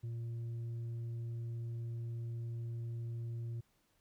triangle tone with tanh clipping, 116.54 Hz, A#2, in tune, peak -39 dBFS, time 0.03-3.61 s, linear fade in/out 10 ms, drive 8 dB, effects pink hiss -75 dBFS RMS until 4 s

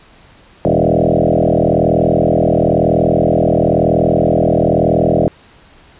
sine tone with frequency modulation, 392 Hz, G4, in tune, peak -9 dBFS, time 0.65-5.28 s, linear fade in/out 0 ms, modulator 41 Hz, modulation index 7, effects pink hiss -45 dBFS RMS until 5.99 s + resampled to 8000 Hz

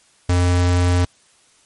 square tone, 88.9 Hz, F2, 31 cents sharp, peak -14 dBFS, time 0.29-1.05 s, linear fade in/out 5 ms, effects white hiss -55 dBFS RMS until 1.65 s + MP3 48 kbps

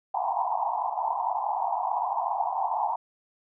white band-pass noise, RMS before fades -28 dBFS, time 0.14-2.96 s, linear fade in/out 5 ms, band 700 to 1000 Hz, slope 96 dB/octave, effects none

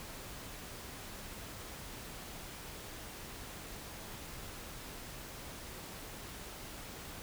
silence, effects pink hiss -47 dBFS RMS until 7.22 s

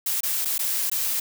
blue noise with dropouts, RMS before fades -25 dBFS, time 0.06-1.2 s, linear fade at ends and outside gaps 5 ms, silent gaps 0.207-0.232 / 0.449-0.454 / 0.581-0.591 / 0.9-0.915 s, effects none

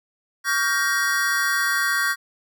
square chord, G half-diminished seventh, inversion second, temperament just, 1128.9 / 1411.2 / 1568 / 1881.6 Hz, Db6 / F6 / G6 / Bb6, +31 / +18 / 0 / +16 cents, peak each -28 / -28 / -24 / -25 dBFS, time 0.44-2.16 s, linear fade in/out 50 ms, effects none

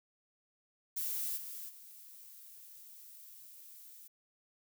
violet noise with level steps, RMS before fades -37 / -45 / -54 dBFS, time 0.96-4.08 s, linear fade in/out 10 ms, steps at 1.36 / 1.68 s, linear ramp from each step 20 ms, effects none

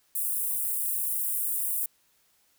white high-pass noise, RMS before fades -29 dBFS, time 0.15-1.86 s, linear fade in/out 5 ms, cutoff 8800 Hz, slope 48 dB/octave, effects white hiss -67 dBFS RMS until 2.58 s

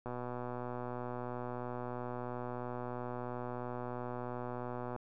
click train, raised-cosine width 1 ms, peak -27 dBFS, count 604, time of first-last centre 0.06-4.962 s, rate 123 Hz, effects none

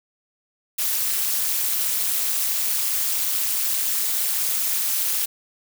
blue noise with amplitude modulation, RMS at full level -19 dBFS, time 0.78-5.26 s, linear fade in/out 10 ms, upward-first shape sine, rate 214 Hz, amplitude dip 90%, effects none

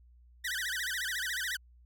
sawtooth tone with vibrato, 1715 Hz, A6, 45 cents flat, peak -29 dBFS, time 0.44-1.57 s, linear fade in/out 10 ms, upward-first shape sine, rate 14 Hz, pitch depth 250 cents each way, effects added 60 Hz sine -56 dBFS peak until 1.85 s

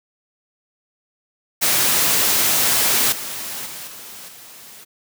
white noise with level steps, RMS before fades -17 / -29 / -33 / -37 / -41 dBFS, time 1.61-4.85 s, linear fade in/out 20 ms, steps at 3.12 / 3.66 / 3.87 / 4.28 s, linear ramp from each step 5 ms, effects high-pass 100 Hz 12 dB/octave

